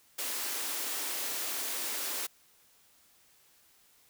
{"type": "high-pass noise", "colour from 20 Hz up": "white", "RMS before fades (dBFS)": -35, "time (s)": [0.18, 2.27], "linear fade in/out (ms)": 10, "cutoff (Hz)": 250, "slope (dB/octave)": 48, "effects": ["white hiss -64 dBFS RMS until 4.09 s"]}